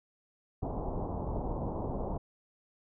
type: low-pass noise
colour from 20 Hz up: pink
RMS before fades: -35 dBFS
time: 0.62-2.18 s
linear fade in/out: 10 ms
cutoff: 970 Hz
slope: 48 dB/octave
effects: none